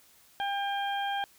harmonic tone, 800 Hz, G5, 35 cents sharp, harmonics 1 / 2 / 3 / 4, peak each -30 / -36 / -45 / -38 dBFS, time 0.4-1.24 s, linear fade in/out 0 ms, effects white hiss -60 dBFS RMS until 1.38 s

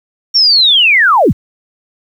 sine linear sweep, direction down, 5588 to 31.03 Hz, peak -5 dBFS, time 0.34-1.33 s, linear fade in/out 20 ms, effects 7-bit

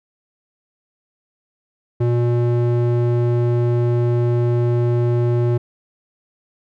square tone with band-pass filter, 120 Hz, B2, 49 cents flat, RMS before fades -17 dBFS, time 2-5.58 s, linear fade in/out 10 ms, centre 250 Hz, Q 1.4, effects none

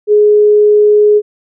sine tone, 418.8 Hz, G#4, 15 cents sharp, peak -4 dBFS, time 0.07-1.22 s, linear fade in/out 50 ms, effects none

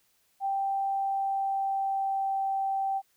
sine tone with pitch glide, 784 to 778.6 Hz, G5 to G5, 0 to -12 cents, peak -26 dBFS, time 0.4-3.02 s, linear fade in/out 50 ms, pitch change -12 cents, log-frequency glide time 0.91-2.45 s, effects white hiss -69 dBFS RMS until 3.16 s

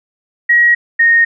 sine tone pair in turn, 1901 / 1854.4 Hz, A#6 / A#6, +33 / -10 cents, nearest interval unison, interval 43 cents, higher first, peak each -6 dBFS, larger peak neither, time 0.49-0.75 / 0.99-1.25 s, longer neither, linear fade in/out 10 ms, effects none

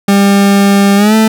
40% pulse tone with pitch glide, 199.3 to 219.9 Hz, G3 to A3, +29 to -1 cents, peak -4 dBFS, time 0.08-1.28 s, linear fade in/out 5 ms, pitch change +170 cents, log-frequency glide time 0.96-1.15 s, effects none

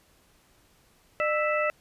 harmonic tone with a mistuned harmonic, 659.3 Hz, E5, in tune, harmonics 1 / 2 / 3 / 4, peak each -26 / -29 / -31 / -32 dBFS, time 1.2-1.7 s, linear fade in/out 0 ms, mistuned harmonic 1, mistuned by -150 cents, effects pink hiss -62 dBFS RMS until 1.8 s + resampled to 32000 Hz

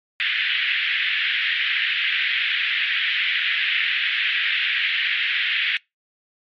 pink band-pass noise, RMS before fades -22 dBFS, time 0.2-5.77 s, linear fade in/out 0 ms, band 1700 to 3400 Hz, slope 48 dB/octave, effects noise-tail reverb RT60 0.2 s tail -25 dB re dry + MP3 48 kbps

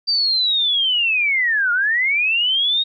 sine linear two-way sweep, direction down then up, 4699 to 1396.9 to 3769 Hz, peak -15 dBFS, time 0.07-2.84 s, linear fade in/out 20 ms, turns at 1.72 s, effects none

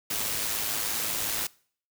white noise with amplitude modulation, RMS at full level -28 dBFS, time 0.1-1.47 s, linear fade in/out 5 ms, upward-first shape sine, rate 107 Hz, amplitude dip 40%, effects noise-tail reverb RT60 0.5 s tail -23 dB re dry

